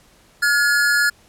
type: tone pair together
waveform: square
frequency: 1423.6 / 1696 Hz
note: F6 / G#6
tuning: +33 / +36 cents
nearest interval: minor third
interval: 303 cents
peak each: -18 dBFS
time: 0.42-1.1 s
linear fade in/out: 10 ms
effects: pink hiss -53 dBFS RMS until 1.28 s + low-pass 12000 Hz 12 dB/octave